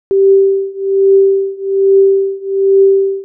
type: tone with tremolo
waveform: sine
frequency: 390.2 Hz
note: G4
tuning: 8 cents flat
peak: -3 dBFS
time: 0.11-3.24 s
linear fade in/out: 0 ms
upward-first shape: triangle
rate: 1.2 Hz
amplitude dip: 95%
effects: none